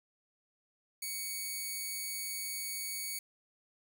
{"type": "tone", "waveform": "5% pulse", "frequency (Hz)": 2237, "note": "C#7", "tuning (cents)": 15, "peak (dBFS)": -27, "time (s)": [1.02, 3.19], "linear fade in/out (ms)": 5, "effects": []}